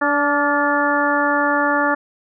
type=harmonic tone with a mistuned harmonic; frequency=290 Hz; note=D4; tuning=22 cents flat; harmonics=1 / 2 / 3 / 4 / 5 / 6; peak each=-22 / -22 / -22 / -22 / -22 / -22 dBFS; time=0.01-1.95 s; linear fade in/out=10 ms; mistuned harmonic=5; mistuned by=-39 cents; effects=none

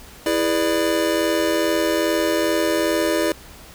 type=chord; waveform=square; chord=E dominant seventh; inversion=none; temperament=just; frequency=329.6 / 412 / 494.4 / 593.3 Hz; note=E4 / G#4 / B4 / D5; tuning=0 / -14 / +2 / +18 cents; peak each=-22 / -26 / -28 / -23 dBFS; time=0.26-3.32 s; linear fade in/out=2 ms; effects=added 60 Hz sine -47 dBFS peak until 3.74 s + pink hiss -43 dBFS RMS until 3.74 s

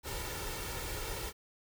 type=noise with comb filter; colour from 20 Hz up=pink; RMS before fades=-39 dBFS; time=0.03-1.33 s; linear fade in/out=50 ms; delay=2.2 ms; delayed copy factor=+0.6; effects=none

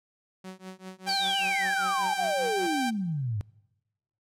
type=tone with tremolo; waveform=sawtooth; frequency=187.3 Hz; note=F#3; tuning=21 cents sharp; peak=-33 dBFS; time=0.44-2.67 s; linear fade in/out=5 ms; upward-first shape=triangle; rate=5.1 Hz; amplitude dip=100%
type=tone with vibrato; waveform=sawtooth; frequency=784 Hz; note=G5; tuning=in tune; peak=-24 dBFS; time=1.06-2.91 s; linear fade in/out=20 ms; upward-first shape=sine; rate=14 Hz; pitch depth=17 cents each way
type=exponential sweep; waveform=sine; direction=down; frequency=4699 to 98 Hz; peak=-27 dBFS; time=1.09-3.41 s; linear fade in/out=0 ms
effects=noise-tail reverb RT60 1.0 s tail -24 dB re dry + low-pass 11000 Hz 12 dB/octave

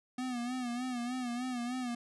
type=tone with vibrato; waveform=square; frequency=246.9 Hz; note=B3; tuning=in tune; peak=-35 dBFS; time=0.18-1.95 s; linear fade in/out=5 ms; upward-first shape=sine; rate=3.3 Hz; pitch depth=70 cents each way; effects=resampled to 24000 Hz

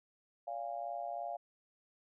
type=tone with amplitude modulation; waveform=sine; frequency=696 Hz; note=F5; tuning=6 cents flat; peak=-33 dBFS; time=0.47-1.37 s; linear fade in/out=10 ms; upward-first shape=sine; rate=123 Hz; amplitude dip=100%; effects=none

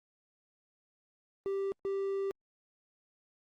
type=tone bursts at uneven times; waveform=triangle; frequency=392 Hz; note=G4; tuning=in tune; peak=-29 dBFS; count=2; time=1.46-1.72 / 1.85-2.31 s; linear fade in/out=0 ms; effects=Opus 32 kbps

